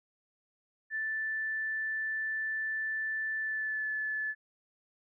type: tone with pitch glide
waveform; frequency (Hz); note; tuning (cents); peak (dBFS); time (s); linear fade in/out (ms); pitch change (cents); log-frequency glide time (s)
sine; 1760 to 1732.8; A6 to A6; 0 to -27; -31; 0.9-4.35; 50; -27; 3.39-3.88
effects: none